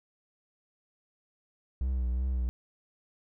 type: tone with vibrato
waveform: triangle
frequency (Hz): 62.9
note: B1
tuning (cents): +32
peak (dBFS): -25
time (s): 1.81-2.49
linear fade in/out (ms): 0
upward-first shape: triangle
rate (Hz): 2.7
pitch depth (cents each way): 69
effects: none